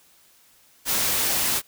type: noise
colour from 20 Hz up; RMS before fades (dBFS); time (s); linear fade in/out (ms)
white; -23; 0.85-1.62; 50
effects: white hiss -57 dBFS RMS until 1.67 s